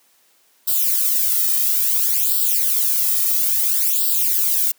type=noise with flanger; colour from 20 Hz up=violet; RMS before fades=-18 dBFS; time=0.67-4.72 s; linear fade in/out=10 ms; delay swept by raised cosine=0.23 to 1.63 ms; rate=0.59 Hz; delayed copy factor=+0.85; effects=white hiss -58 dBFS RMS until 4.78 s + high-pass 200 Hz 12 dB/octave